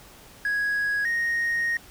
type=tone pair in turn; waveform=triangle; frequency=1661.2 / 1864.6 Hz; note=G#6 / A#6; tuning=0 / 0 cents; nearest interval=major second; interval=200 cents; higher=second; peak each=-20 dBFS; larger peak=neither; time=0.45-1.05 / 1.05-1.77 s; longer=second; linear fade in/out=2 ms; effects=tanh soft clip ceiling -17 dBFS + pink hiss -49 dBFS RMS until 1.9 s